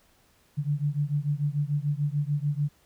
sine beating tone pair, 143 / 149.8 Hz, D3 / D3, -46 / +35 cents, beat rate 6.8 Hz, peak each -27 / -28 dBFS, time 0.57-2.69 s, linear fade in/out 20 ms, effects pink hiss -63 dBFS RMS until 2.85 s

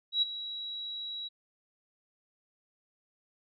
sine tone with ADSR envelope, 3882 Hz, B7, 31 cents flat, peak -22 dBFS, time 0.12-1.29 s, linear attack 100 ms, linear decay 19 ms, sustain -14 dB, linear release 21 ms, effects none

